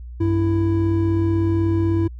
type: tone pair together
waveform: triangle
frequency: 96.1 / 331 Hz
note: G2 / E4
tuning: -34 / +7 cents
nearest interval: octave + major sixth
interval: 2141 cents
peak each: -17 dBFS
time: 0.2-2.08 s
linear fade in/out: 10 ms
effects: added 60 Hz sine -32 dBFS peak until 2.19 s